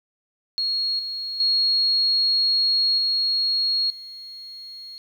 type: tone with level steps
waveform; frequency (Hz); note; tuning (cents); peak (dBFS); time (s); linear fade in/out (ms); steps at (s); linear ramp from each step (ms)
sine; 4300; C8; +47; -21 / -27 / -17 / -19 / -36; 0.58-4.98; 0; 0.99 / 1.4 / 2.98 / 3.9; 2
effects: 9-bit